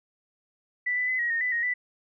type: tone with pitch steps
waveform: sine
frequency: 1977 / 1993 / 2022 / 1899 / 1846 / 1993 / 1874 / 1981 Hz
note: B6 / B6 / B6 / A#6 / A#6 / B6 / A#6 / B6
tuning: +1 / +15 / +40 / +32 / -17 / +15 / +9 / +5 cents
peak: -24 dBFS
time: 0.86-1.74 s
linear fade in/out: 10 ms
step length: 110 ms
effects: none